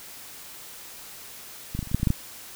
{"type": "clicks", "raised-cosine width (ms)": 5, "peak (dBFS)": [-18, -15, -21, -28, -22, -8, -27, -11, -8, -9], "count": 10, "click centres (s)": [1.75, 1.791, 1.828, 1.873, 1.915, 1.946, 1.999, 2.031, 2.072, 2.104], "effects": ["white hiss -43 dBFS RMS until 2.55 s"]}